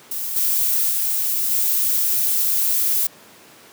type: noise with level steps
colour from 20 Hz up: violet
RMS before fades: -26 / -19 / -21 / -19 dBFS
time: 0.11-3.07 s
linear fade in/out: 5 ms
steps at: 0.36 / 0.91 / 1.51 s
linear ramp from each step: 2 ms
effects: pink hiss -46 dBFS RMS until 3.72 s + high-pass 200 Hz 12 dB/octave